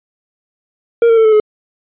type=tone with pitch steps; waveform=triangle; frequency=466.2 / 455.8 / 445.7 / 435.7 / 426 Hz; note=A#4 / A#4 / A4 / A4 / G#4; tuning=0 / -39 / +22 / -17 / +44 cents; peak=-4 dBFS; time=1.02-1.4 s; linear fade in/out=2 ms; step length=76 ms; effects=resampled to 8000 Hz